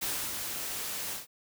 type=noise with ADSR envelope; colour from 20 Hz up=white; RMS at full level=-32 dBFS; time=0.01-1.27 s; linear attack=18 ms; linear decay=290 ms; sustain=-4 dB; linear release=140 ms; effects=none